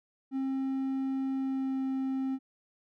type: tone with pitch glide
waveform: triangle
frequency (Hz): 267.1 to 265.3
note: C4 to C4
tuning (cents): +36 to +24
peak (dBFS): -27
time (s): 0.31-2.39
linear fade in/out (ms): 50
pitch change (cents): -12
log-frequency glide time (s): 1.35-1.82
effects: none